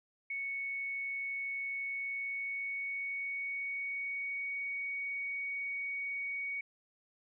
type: tone with pitch glide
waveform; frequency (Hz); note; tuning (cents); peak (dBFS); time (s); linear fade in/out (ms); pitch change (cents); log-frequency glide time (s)
sine; 2217 to 2239; C#7 to C#7; 0 to +17; -35; 0.3-6.61; 5; +17; 1.81-4.55
effects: none